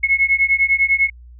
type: beating tone pair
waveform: sine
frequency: 2178 / 2188 Hz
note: C#7 / C#7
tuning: -31 / -23 cents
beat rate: 10 Hz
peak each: -16 dBFS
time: 0.03-1.1 s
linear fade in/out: 10 ms
effects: added 60 Hz sine -38 dBFS peak until 1.39 s